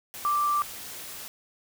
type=tone in noise; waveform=sine; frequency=1174.7 Hz; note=D6; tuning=in tune; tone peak=-22 dBFS; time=0.25-0.62 s; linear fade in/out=0 ms; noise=white; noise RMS=-40 dBFS; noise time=0.14-1.28 s; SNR=+15 dB; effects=none